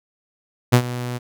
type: tone with ADSR envelope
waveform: sawtooth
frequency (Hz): 122.9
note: B2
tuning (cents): -8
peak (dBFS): -4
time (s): 0.72-1.19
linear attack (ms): 18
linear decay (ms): 77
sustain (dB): -17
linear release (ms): 23
effects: none